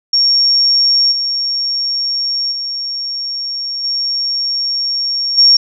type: tone with level steps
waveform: sine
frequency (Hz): 5530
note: F8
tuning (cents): -18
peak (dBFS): -8 / -14 / -18 / -14 / -4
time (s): 0.13-5.57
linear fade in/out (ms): 5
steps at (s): 1.11 / 2.51 / 3.83 / 5.37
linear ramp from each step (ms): 20
effects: none